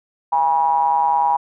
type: ring-modulated tone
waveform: triangle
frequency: 75.2 Hz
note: D2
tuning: 42 cents sharp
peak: -9 dBFS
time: 0.32-1.37 s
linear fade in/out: 10 ms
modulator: 891 Hz
effects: none